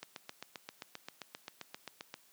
click train, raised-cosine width 0.2 ms, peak -25 dBFS, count 17, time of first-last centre 0.03-2.141 s, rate 7.58 Hz, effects white hiss -65 dBFS RMS until 2.32 s + high-pass 150 Hz 12 dB/octave

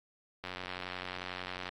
click train, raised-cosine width 0.3 ms, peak -23 dBFS, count 115, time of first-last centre 0.44-1.69 s, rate 91.2 Hz, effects AAC 48 kbps

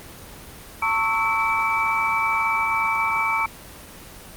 sine tone cluster, 900 / 1109 / 1309 / 2305 Hz, A5 / C#6 / E6 / D7, +39 / 0 / -13 / -33 cents, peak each -24 / -25 / -26 / -23 dBFS, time 0.82-3.46 s, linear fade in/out 5 ms, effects pink hiss -41 dBFS RMS until 4.36 s + Opus 24 kbps

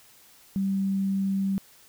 sine tone, 194.5 Hz, G3, 13 cents flat, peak -23 dBFS, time 0.56-1.58 s, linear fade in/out 0 ms, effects white hiss -55 dBFS RMS until 1.88 s

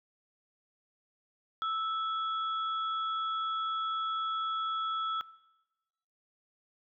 sine tone pair together, 1316 / 3356 Hz, E6 / G#7, -3 / +17 cents, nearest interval octave + major third, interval 1620 cents, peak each -30 / -40 dBFS, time 1.62-5.21 s, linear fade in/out 0 ms, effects noise-tail reverb RT60 1.0 s tail -20 dB re dry

